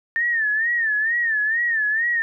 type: tone with vibrato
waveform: sine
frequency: 1800 Hz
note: A6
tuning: 39 cents sharp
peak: -18 dBFS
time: 0.16-2.22 s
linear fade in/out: 0 ms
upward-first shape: sine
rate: 2.2 Hz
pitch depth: 110 cents each way
effects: none